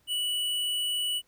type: tone with hard clipping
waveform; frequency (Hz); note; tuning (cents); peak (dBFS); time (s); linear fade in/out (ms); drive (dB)
triangle; 2951; F#7; -5; -28; 0.07-1.22; 50; 18
effects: pink hiss -68 dBFS RMS until 1.27 s